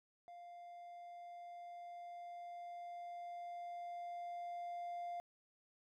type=tone with level ramp; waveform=triangle; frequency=698.5 Hz; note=F5; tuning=in tune; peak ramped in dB=-50 to -39 dBFS; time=0.28-5.2 s; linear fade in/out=0 ms; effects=tanh soft clip ceiling -35 dBFS